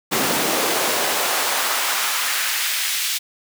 pink noise with high-pass filter sweep, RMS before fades -21 dBFS, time 0.11-3.19 s, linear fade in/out 20 ms, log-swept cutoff 230 to 3000 Hz, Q 1, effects none

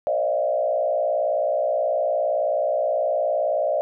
sine tone with frequency modulation, 611 Hz, D#5, 32 cents flat, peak -19 dBFS, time 0.07-3.81 s, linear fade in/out 0 ms, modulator 59.1 Hz, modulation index 1.3, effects none

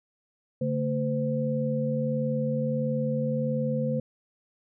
sine tone cluster, 142.4 / 223.9 / 512 Hz, C#3 / A3 / C5, +47 / +30 / -38 cents, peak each -29 dBFS, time 0.61-4 s, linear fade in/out 5 ms, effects none

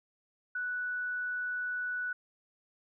sine tone, 1480 Hz, F#6, in tune, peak -32 dBFS, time 0.55-2.13 s, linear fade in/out 5 ms, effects none

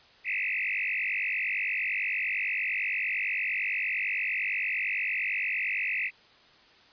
sine tone with frequency modulation, 2305 Hz, D7, 33 cents flat, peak -27 dBFS, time 0.24-6.11 s, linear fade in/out 50 ms, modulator 48.8 Hz, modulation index 7.3, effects white hiss -57 dBFS RMS until 6.92 s + resampled to 11025 Hz

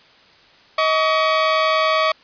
sawtooth tone pair together, 632 / 1134 Hz, D#5 / C#6, +27 / +39 cents, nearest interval minor seventh, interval 1012 cents, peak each -14 dBFS, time 0.78-2.12 s, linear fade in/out 5 ms, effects white hiss -50 dBFS RMS until 2.23 s + resampled to 11025 Hz

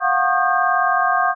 sine tone cluster, 702 / 741 / 1090 / 1224 / 1586 Hz, F5 / F#5 / C#6 / D#6 / G6, +9 / +2 / -29 / -29 / +20 cents, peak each -21 dBFS, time 0-1.35 s, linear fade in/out 50 ms, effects none

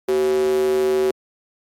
square tone with high-pass filter, 76.1 Hz, D#2, 38 cents flat, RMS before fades -18 dBFS, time 0.08-1.11 s, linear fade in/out 5 ms, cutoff 390 Hz, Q 7.6, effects MP3 96 kbps

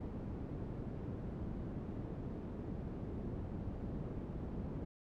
white low-pass noise, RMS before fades -43 dBFS, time 0-4.85 s, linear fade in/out 10 ms, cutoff 240 Hz, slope 12 dB/octave, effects none

